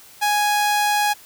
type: tone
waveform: sawtooth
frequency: 830.6 Hz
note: G#5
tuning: in tune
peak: -13 dBFS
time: 0.21-1.14 s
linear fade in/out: 20 ms
effects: white hiss -46 dBFS RMS until 1.25 s